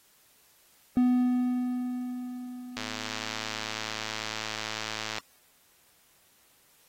triangle tone with exponential decay, 248.8 Hz, B3, 13 cents sharp, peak -17 dBFS, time 0.97-4.42 s, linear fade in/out 0 ms, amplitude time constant 750 ms
click train, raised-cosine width 0.2 ms, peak -16 dBFS, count 264, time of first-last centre 2.77-5.183 s, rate 109 Hz
effects white hiss -62 dBFS RMS until 6.88 s + AAC 48 kbps

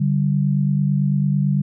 sine tone pair together, 144.69 / 193.7 Hz, D3 / G3, -25 / -20 cents, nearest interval perfect fourth, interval 505 cents, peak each -17 / -20 dBFS, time 0-1.62 s, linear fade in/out 10 ms, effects none

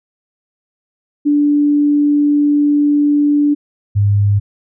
sine tone pair in turn, 292 / 101.7 Hz, D4 / G#2, -10 / -36 cents, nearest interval octave + tritone, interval 1826 cents, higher first, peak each -9 dBFS, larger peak neither, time 1.25-3.55 / 3.95-4.4 s, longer first, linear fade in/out 20 ms, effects none

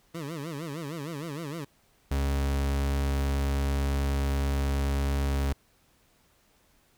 20% pulse tone with vibrato, 153.6 Hz, D#3, 22 cents flat, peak -29 dBFS, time 0.14-1.65 s, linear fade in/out 10 ms, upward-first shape sine, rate 6.5 Hz, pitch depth 190 cents each way
40% pulse tone, 69.3 Hz, C#2, in tune, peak -24 dBFS, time 2.11-5.53 s, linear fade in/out 5 ms
effects pink hiss -65 dBFS RMS until 6.97 s

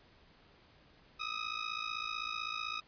15% pulse ring-modulated tone, 1261 Hz, D#6, 23 cents sharp, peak -27 dBFS, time 1.19-2.81 s, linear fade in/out 20 ms, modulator 27.9 Hz, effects pink hiss -63 dBFS RMS until 2.87 s + resampled to 11025 Hz

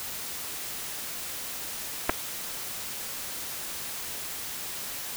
clicks, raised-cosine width 0.5 ms, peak -8 dBFS, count 2, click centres 2.094 / 2.097 s, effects white hiss -36 dBFS RMS until 5.16 s

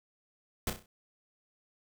pink noise with echo, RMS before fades -31 dBFS, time 0.67-0.7 s, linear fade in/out 2 ms, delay 32 ms, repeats 5, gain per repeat -7 dB, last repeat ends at 0.86 s, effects none

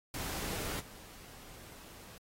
pink noise with level steps, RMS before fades -39 / -53 dBFS, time 0.14-2.18 s, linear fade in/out 2 ms, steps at 0.79 s, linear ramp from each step 20 ms, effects AAC 48 kbps

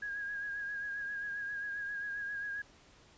sine tone with vibrato, 1641 Hz, G#6, 21 cents flat, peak -36 dBFS, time 0.02-2.62 s, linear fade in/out 5 ms, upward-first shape sine, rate 7.5 Hz, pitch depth 35 cents each way, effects pink hiss -61 dBFS RMS until 3.17 s + resampled to 16000 Hz

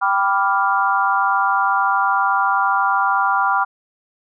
sine chord, G dominant seventh, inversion none, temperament equal, 784 / 987.8 / 1174.7 / 1396.9 Hz, G5 / B5 / D6 / F6, 0 / 0 / 0 / 0 cents, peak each -20 dBFS, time 0.01-3.65 s, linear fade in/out 20 ms, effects none

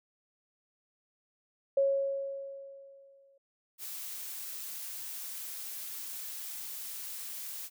sine tone with exponential decay, 550 Hz, C#5, 14 cents flat, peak -22 dBFS, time 1.77-3.38 s, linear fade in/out 5 ms, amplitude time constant 350 ms
blue noise, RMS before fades -41 dBFS, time 3.78-7.7 s, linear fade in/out 50 ms
effects none

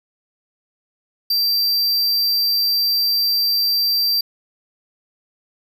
square tone, 4699 Hz, D8, in tune, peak -16 dBFS, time 1.3-4.21 s, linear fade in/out 5 ms, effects none

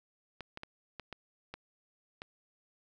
clicks, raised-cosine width 0.3 ms, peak -26 dBFS, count 7, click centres 0.407 / 0.574 / 0.634 / 0.997 / 1.127 / 1.54 / 2.219 s, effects none

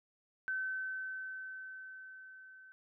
sine tone with level ramp, 1530 Hz, G6, 42 cents flat, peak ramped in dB -33 to -54 dBFS, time 0.48-2.72 s, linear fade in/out 0 ms, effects none

